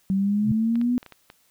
sine exponential sweep, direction up, 190 to 250 Hz, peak -19 dBFS, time 0.1-0.98 s, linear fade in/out 0 ms
sine tone with exponential growth, 130 Hz, C3, 11 cents flat, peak -18 dBFS, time 0.38-0.52 s, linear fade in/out 5 ms, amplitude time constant 29 ms
clicks, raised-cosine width 0.3 ms, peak -26 dBFS, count 6, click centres 0.756 / 0.814 / 1.029 / 1.063 / 1.123 / 1.301 s
effects white hiss -63 dBFS RMS until 1.5 s

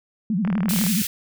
sine tone with vibrato, 196 Hz, G3, in tune, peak -19 dBFS, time 0.3-1.02 s, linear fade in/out 2 ms, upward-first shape sine, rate 12 Hz, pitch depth 250 cents each way
click train, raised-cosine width 0.5 ms, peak -16 dBFS, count 17, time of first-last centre 0.45-0.866 s, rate 38.5 Hz
white band-stop noise, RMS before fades -26 dBFS, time 0.69-1.07 s, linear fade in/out 2 ms, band 170 to 1800 Hz, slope 24 dB/octave
effects none

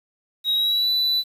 triangle tone with pitch glide, 3812 to 3976 Hz, A#7 to B7, +38 to +11 cents, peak -17 dBFS, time 0.44-1.24 s, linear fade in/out 50 ms, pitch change +73 cents, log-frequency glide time 0.54-0.9 s, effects 8-bit

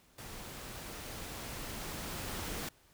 pink noise with level ramp, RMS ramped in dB -47 to -39 dBFS, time 0.18-2.69 s, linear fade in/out 5 ms, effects pink hiss -65 dBFS RMS until 2.93 s

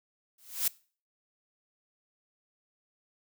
blue noise with exponential growth, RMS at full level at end -24 dBFS, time 0.38-0.68 s, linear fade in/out 5 ms, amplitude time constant 64 ms, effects noise-tail reverb RT60 0.4 s tail -22 dB re dry

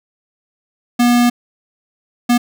square tone bursts at uneven times, 241.6 Hz, B3, 38 cents flat, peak -10 dBFS, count 2, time 0.99-1.3 / 2.29-2.38 s, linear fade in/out 10 ms, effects none

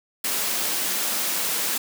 white high-pass noise, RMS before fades -25 dBFS, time 0.24-1.78 s, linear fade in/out 5 ms, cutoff 160 Hz, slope 96 dB/octave, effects none

